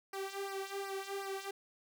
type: tone with flanger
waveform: sawtooth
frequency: 392 Hz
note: G4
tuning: in tune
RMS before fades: -41 dBFS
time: 0.13-1.51 s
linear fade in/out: 5 ms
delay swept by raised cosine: 0.28 to 2.48 ms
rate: 2.7 Hz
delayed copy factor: -1
effects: none